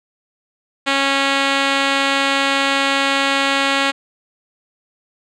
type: tone with low-pass filter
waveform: 5% pulse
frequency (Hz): 275.1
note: C#4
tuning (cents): -13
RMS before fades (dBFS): -17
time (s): 0.86-3.92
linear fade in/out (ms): 20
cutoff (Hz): 5100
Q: 1.1
effects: none